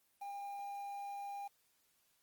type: tone with quantisation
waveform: triangle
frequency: 803 Hz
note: G5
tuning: 41 cents sharp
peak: -40 dBFS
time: 0.21-1.48 s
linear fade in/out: 10 ms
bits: 10
effects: white hiss -75 dBFS RMS until 2.22 s + Opus 24 kbps